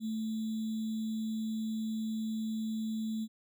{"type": "tone with sample-and-hold", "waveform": "sine", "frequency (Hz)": 220, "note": "A3", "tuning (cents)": 0, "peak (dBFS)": -32, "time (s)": [0, 3.28], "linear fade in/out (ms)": 50, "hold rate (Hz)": 3675, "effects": []}